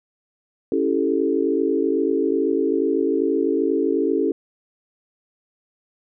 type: chord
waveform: sine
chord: A dominant seventh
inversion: first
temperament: equal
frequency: 277.2 / 329.6 / 392 / 440 Hz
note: C#4 / E4 / G4 / A4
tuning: 0 / 0 / 0 / 0 cents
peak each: -23 dBFS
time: 0.72-4.32 s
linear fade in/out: 2 ms
effects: none